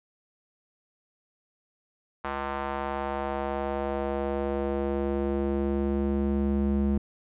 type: tone with band-pass filter sweep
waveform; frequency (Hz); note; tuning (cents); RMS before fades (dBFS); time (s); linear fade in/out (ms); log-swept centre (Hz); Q
square; 69.3; C#2; 0; -28; 2.24-6.98; 5; 1100 to 210; 1.5
effects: resampled to 8000 Hz